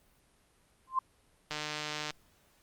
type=tone with exponential growth; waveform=sine; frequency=1046.5 Hz; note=C6; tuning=in tune; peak=-22 dBFS; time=0.87-0.99 s; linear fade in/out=5 ms; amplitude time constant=24 ms
type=click train; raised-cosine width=0.2 ms; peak=-19 dBFS; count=91; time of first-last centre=1.51-2.106 s; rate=151 Hz
effects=pink hiss -67 dBFS RMS until 2.62 s + Opus 32 kbps